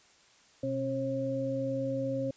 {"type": "tone cluster", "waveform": "sine", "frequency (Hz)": [126.7, 269, 540], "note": ["B2", "C4", "C#5"], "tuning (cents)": [45, 48, -45], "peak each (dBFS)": [-37, -34, -32], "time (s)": [0.63, 2.31], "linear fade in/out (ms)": 5, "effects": ["white hiss -61 dBFS RMS until 2.36 s", "resampled to 16000 Hz"]}